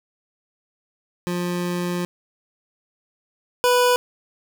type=tone pair in turn; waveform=25% pulse; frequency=176.5 / 493.3 Hz; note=F3 / B4; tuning=+19 / -2 cents; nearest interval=octave + tritone; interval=1779 cents; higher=second; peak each=-19 / -11 dBFS; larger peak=second; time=1.27-2.05 / 3.64-3.96 s; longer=first; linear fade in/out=0 ms; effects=none